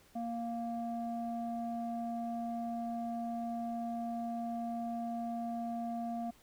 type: tone with low-pass filter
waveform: square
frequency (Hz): 233.1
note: A#3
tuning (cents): 0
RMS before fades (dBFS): -38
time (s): 0.15-6.31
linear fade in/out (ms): 10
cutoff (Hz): 620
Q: 6.1
effects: pink hiss -64 dBFS RMS until 6.42 s